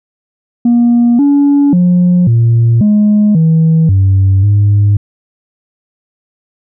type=tone with pitch steps; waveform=sine; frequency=238.1 / 284.4 / 178.2 / 116.3 / 209.4 / 161.4 / 96.4 / 102.4 Hz; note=A#3 / C#4 / F3 / A#2 / G#3 / E3 / G2 / G#2; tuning=+37 / +45 / +35 / -4 / +15 / -36 / -28 / -24 cents; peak=-3 dBFS; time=0.65-4.97 s; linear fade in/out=5 ms; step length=540 ms; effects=tanh soft clip ceiling -3 dBFS